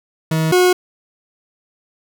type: tone pair in turn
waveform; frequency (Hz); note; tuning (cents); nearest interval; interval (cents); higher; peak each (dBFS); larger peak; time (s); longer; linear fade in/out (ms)
40% pulse; 159.4 / 362.9; D#3 / F#4; +42 / -34; octave + major second; 1424; second; -14 / -9; second; 0.31-0.52 / 0.52-0.73; neither; 5
effects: none

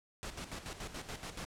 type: noise with tremolo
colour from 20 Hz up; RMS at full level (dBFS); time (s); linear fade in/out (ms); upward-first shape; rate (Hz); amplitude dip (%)
pink; -42; 0.23-1.45; 0; square; 7; 65
effects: low-pass 9000 Hz 12 dB/octave

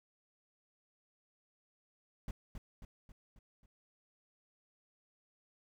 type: noise with echo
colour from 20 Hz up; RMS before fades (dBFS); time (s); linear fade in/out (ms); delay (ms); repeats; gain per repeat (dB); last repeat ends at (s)
brown; -39; 2.28-2.31; 2; 270; 5; -5; 3.66
effects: none

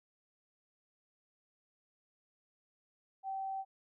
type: tone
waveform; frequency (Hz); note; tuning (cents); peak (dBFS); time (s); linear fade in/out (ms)
sine; 773; G5; -24; -36; 3.23-3.65; 50
effects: none

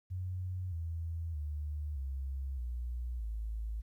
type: tone with pitch steps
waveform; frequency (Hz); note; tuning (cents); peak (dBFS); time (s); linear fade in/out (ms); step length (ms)
sine; 91.6 / 82.55 / 74.4 / 67.06 / 60.43 / 54.47; F#2 / E2 / D2 / C2 / B1 / A1; -17 / +3 / +23 / +43 / -37 / -17; -35; 0.1-3.82; 20; 620
effects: 12-bit

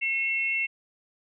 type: tone pair together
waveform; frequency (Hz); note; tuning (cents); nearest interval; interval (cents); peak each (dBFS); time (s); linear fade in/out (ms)
sine; 2169 / 2702; C#7 / E7; -38 / +42; major third; 380; -27; 0.01-0.67; 20
effects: none

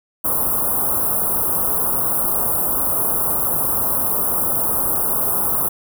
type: band-stop noise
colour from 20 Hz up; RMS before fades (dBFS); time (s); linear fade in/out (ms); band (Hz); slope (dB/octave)
white; -19; 0.24-5.69; 10; 1300 to 10000; 48
effects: none

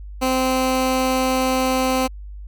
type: tone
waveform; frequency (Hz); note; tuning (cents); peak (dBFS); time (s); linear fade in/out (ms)
15% pulse; 259.5; C4; -14; -11; 0.21-2.08; 20
effects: added 50 Hz sine -32 dBFS peak until 2.47 s

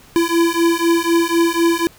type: beating tone pair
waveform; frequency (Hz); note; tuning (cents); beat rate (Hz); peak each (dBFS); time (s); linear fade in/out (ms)
square; 334.5 / 338.5; E4 / E4; +25 / +46; 4; -17; 0.16-1.87; 0
effects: pink hiss -46 dBFS RMS until 1.98 s

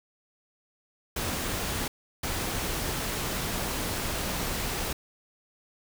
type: noise bursts at uneven times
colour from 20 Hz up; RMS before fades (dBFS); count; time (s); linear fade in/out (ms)
pink; -31; 2; 1.16-1.88 / 2.23-4.93; 5
effects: none

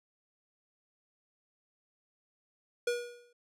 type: tone with exponential decay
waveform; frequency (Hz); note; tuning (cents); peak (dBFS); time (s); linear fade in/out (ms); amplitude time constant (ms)
square; 481.5; B4; -44; -27; 2.87-3.33; 5; 100
effects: low-pass 10000 Hz 12 dB/octave

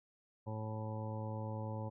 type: harmonic tone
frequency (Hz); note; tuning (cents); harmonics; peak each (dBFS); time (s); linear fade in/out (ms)
109; A2; -16; 1 / 2 / 3 / 4 / 5 / 7 / 8 / 9; -40 / -47 / -52 / -53 / -47 / -55 / -50 / -53; 0.46-1.9; 20
effects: none

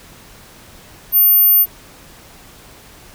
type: tone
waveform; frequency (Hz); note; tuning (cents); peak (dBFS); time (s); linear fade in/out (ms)
sine; 13500; G#9; +27; -5; 1.12-1.66; 50
effects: tanh soft clip ceiling -7 dBFS + pink hiss -42 dBFS RMS until 3.14 s

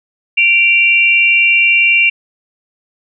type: tone pair together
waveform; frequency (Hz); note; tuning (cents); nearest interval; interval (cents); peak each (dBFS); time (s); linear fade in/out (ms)
sine; 2349 / 2764; D7 / F7; 0 / -19; minor third; 281; -10; 0.37-2.1; 10
effects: none

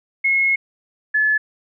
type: tone pair in turn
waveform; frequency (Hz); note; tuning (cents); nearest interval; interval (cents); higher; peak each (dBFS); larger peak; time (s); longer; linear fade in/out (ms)
sine; 2169 / 1721.5; C#7 / A6; -38 / -38; major third; 400; first; -14; neither; 0.24-0.56 / 1.14-1.38; first; 10
effects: none

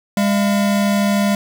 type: tone pair together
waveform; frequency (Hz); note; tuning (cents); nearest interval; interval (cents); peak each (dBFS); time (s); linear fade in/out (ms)
square; 202.3 / 680; G#3 / F5; -45 / -46; octave + major sixth; 2099; -15 / -24; 0.17-1.35; 2
effects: none

